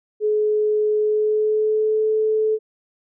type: tone with pitch glide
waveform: sine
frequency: 424.9 to 434.3 Hz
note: G#4 to A4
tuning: +40 to -23 cents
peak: -16 dBFS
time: 0.2-2.59 s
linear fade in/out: 50 ms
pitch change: +37 cents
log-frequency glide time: 0.98-2.08 s
effects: none